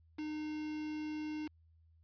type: tone with quantisation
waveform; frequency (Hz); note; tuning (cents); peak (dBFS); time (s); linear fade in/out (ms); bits
triangle; 305.3; D#4; -33; -36; 0.18-1.48; 10; 8
effects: added 81 Hz sine -63 dBFS peak until 2.03 s + resampled to 11025 Hz